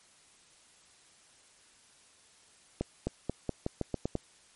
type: accelerating click train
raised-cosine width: 2 ms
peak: -17 dBFS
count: 9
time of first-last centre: 2.81-4.154 s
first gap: 260 ms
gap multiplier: 0.87
effects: white hiss -61 dBFS RMS until 4.55 s + MP3 48 kbps